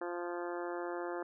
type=harmonic tone with a mistuned harmonic; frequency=174.61 Hz; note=F3; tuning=in tune; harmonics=2 / 3 / 4 / 5 / 6 / 7 / 8 / 9 / 10; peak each=-39 / -43 / -45 / -47 / -49 / -50 / -51 / -52 / -53 dBFS; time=0.01-1.23 s; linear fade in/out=5 ms; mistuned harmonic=10; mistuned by=-22 cents; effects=none